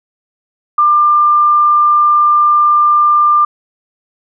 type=tone; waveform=sine; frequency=1194 Hz; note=D6; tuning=28 cents sharp; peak=-6 dBFS; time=0.78-3.45 s; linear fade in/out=5 ms; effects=none